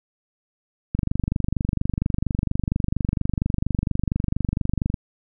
click train, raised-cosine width 5 ms, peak -9 dBFS, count 98, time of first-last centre 0.95-4.942 s, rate 24.3 Hz, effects none

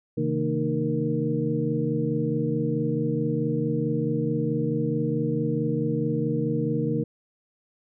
sine tone cluster, 133.5 / 158.1 / 227.8 / 306 / 467.3 Hz, C3 / D#3 / A#3 / D#4 / A#4, +35 / +28 / -40 / -29 / +4 cents, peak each -29 dBFS, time 0.17-7.04 s, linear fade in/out 10 ms, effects none

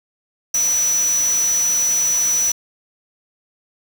sine tone in noise, 5920 Hz, F#8, in tune, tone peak -15 dBFS, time 0.54-2.52 s, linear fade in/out 5 ms, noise white, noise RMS -28 dBFS, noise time 0.54-2.52 s, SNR +10 dB, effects none

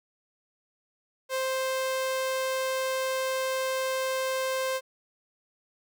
sawtooth tone, 524 Hz, C5, 2 cents sharp, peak -23 dBFS, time 1.29-4.81 s, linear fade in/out 50 ms, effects none

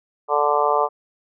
harmonic tone, 146.83 Hz, D3, in tune, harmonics 3 / 4 / 5 / 6 / 7 / 8, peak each -23 / -23 / -23 / -23 / -23 / -23 dBFS, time 0.28-0.89 s, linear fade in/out 50 ms, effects none

